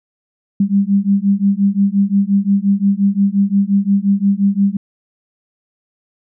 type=beating tone pair; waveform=sine; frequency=196 / 201.7 Hz; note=G3 / G3; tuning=0 / +50 cents; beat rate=5.7 Hz; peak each=-14 dBFS; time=0.6-4.77 s; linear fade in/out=5 ms; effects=none